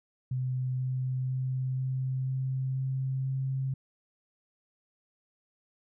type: tone with pitch steps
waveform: sine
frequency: 128.2 / 129.02 / 129.84 / 130.67 / 131.5 / 132.34 / 133.18 Hz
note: C3 / C3 / C3 / C3 / C3 / C3 / C3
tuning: -35 / -24 / -13 / -2 / +9 / +20 / +31 cents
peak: -28 dBFS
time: 0.31-3.74 s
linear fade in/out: 5 ms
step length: 490 ms
effects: none